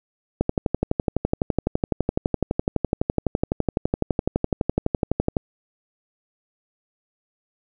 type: click train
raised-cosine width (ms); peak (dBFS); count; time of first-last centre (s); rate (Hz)
2; -6; 60; 0.41-5.368; 11.9
effects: none